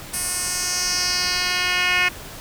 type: tone with band-pass filter sweep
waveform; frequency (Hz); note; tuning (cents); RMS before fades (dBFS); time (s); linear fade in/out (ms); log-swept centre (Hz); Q
10% pulse; 360.9; F#4; -43; -22; 0.13-2.09; 10; 9900 to 2500; 2.4
effects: pink hiss -37 dBFS RMS until 2.4 s